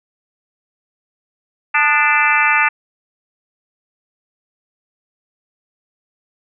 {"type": "harmonic tone with a mistuned harmonic", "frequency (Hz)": 293.7, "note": "D4", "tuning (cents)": 0, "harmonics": [3, 4, 5, 6, 7, 8, 9], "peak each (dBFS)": [-19, -19, -19, -19, -19, -19, -19], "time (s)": [1.74, 2.69], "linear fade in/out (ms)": 10, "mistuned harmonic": 4, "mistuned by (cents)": 68, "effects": []}